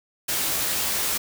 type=noise with comb filter; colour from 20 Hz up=white; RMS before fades=-25 dBFS; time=0.28-1.18 s; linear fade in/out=10 ms; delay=15 ms; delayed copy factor=+0.55; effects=none